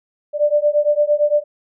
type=beating tone pair; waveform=sine; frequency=587.3 / 596.1 Hz; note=D5 / D5; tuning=0 / +26 cents; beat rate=8.8 Hz; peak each=-16 dBFS; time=0.33-1.44 s; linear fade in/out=50 ms; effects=none